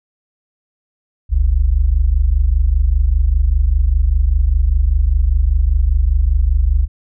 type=tone pair together; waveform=sine; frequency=44.25 / 69.3 Hz; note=F1 / C#2; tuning=+23 / 0 cents; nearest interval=minor sixth; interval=777 cents; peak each=-13 dBFS; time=1.29-6.88 s; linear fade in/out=50 ms; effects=none